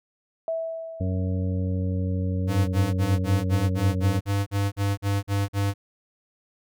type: tone with exponential decay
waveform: sine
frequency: 654 Hz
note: E5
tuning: 14 cents flat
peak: -23 dBFS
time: 0.48-2.05 s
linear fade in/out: 1 ms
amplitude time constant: 340 ms
type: harmonic tone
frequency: 92.5 Hz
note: F#2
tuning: in tune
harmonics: 1 / 2 / 3 / 5 / 6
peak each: -24 / -30 / -34 / -38 / -40 dBFS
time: 1-4.2 s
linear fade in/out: 10 ms
type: tone bursts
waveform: square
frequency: 99.9 Hz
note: G2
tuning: 33 cents sharp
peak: -22 dBFS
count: 13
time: 2.47-5.74 s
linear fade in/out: 50 ms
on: 210 ms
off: 45 ms
effects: none